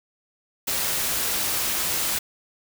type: noise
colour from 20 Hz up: white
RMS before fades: -25 dBFS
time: 0.67-2.19 s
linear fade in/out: 10 ms
effects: none